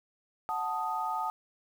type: chord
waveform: sine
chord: D# diminished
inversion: first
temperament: equal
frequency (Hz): 740 / 880 / 1244.5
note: F#5 / A5 / D#6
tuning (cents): 0 / 0 / 0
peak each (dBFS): -36 / -33 / -34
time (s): 0.49-1.3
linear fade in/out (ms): 0
effects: 9-bit